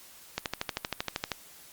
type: click train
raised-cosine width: 0.2 ms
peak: -12 dBFS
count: 13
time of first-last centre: 0.38-1.317 s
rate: 12.8 Hz
effects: white hiss -52 dBFS RMS until 1.72 s + Opus 48 kbps